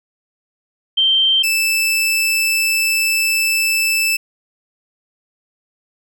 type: tone pair in turn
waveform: sine / sawtooth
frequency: 3136 / 2637 Hz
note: G7 / E7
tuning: 0 / 0 cents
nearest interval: minor third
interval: 300 cents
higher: first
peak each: -11 dBFS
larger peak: neither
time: 0.97-1.43 / 1.43-4.17 s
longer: second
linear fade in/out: 10 ms
effects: none

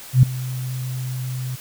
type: tone with ADSR envelope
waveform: sine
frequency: 127.9 Hz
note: C3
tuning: 39 cents flat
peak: -5 dBFS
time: 0.13-1.56 s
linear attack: 100 ms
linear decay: 4 ms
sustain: -19 dB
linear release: 13 ms
effects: white hiss -39 dBFS RMS until 1.6 s

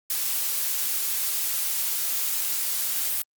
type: noise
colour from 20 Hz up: blue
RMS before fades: -26 dBFS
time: 0.1-3.22 s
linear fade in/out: 2 ms
effects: Opus 48 kbps

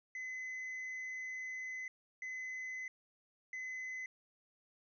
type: tone bursts at uneven times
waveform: triangle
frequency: 2031 Hz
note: B6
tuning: 48 cents sharp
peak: -39 dBFS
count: 3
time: 0.15-1.88 / 2.22-2.88 / 3.53-4.06 s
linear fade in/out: 2 ms
effects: resampled to 16000 Hz

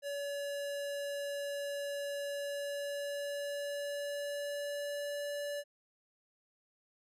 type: tone with pitch glide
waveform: square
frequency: 569 to 577.9 Hz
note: C#5 to D5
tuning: +45 to -28 cents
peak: -37 dBFS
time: 0.02-5.64 s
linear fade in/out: 50 ms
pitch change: +27 cents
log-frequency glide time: 2.28-5.31 s
effects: resampled to 32000 Hz

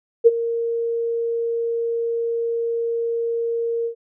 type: tone with ADSR envelope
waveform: sine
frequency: 464.1 Hz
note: A#4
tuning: 8 cents flat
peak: -5 dBFS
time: 0.24-3.95 s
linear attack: 28 ms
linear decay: 31 ms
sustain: -15 dB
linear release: 94 ms
effects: none

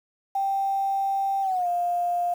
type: tone with pitch glide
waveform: sine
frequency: 784 to 702.5 Hz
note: G5 to F5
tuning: 0 to +10 cents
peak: -22 dBFS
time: 0.35-2.34 s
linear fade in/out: 5 ms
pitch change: -190 cents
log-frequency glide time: 1.42-1.67 s
effects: 8-bit

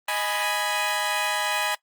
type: chord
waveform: 15% pulse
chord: G# minor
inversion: second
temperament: equal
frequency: 622.3 / 830.6 / 987.8 Hz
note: D#5 / G#5 / B5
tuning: 0 / 0 / 0 cents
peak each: -24 / -20 / -22 dBFS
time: 0.08-1.75 s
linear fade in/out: 5 ms
effects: noise-tail reverb RT60 0.1 s tail -20 dB re dry + Opus 24 kbps

